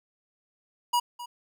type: tone with echo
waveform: square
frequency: 965 Hz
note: B5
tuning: 40 cents flat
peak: -22 dBFS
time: 0.93-1 s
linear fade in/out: 10 ms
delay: 260 ms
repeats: 1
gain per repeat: -15 dB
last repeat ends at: 1.26 s
effects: none